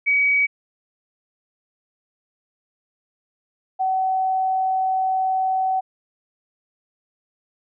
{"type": "tone pair in turn", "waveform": "sine", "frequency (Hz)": [2267, 756.5], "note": ["C#7", "F#5"], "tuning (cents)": [38, 38], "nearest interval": "octave + perfect fifth", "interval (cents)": 1900, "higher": "first", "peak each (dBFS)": [-15, -18], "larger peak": "first", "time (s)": [[0.06, 0.47], [3.79, 5.81]], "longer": "second", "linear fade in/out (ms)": 20, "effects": []}